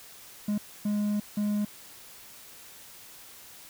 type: tone bursts at uneven times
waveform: triangle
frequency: 207.7 Hz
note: G#3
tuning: in tune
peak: -23 dBFS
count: 3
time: 0.48-0.58 / 0.85-1.2 / 1.37-1.65 s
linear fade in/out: 5 ms
effects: white hiss -49 dBFS RMS until 3.69 s